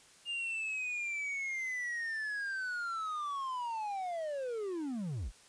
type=linear sweep; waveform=triangle; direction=down; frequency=2831 to 32.7 Hz; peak=-33 dBFS; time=0.25-5.32 s; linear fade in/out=50 ms; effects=white hiss -60 dBFS RMS until 5.48 s + resampled to 22050 Hz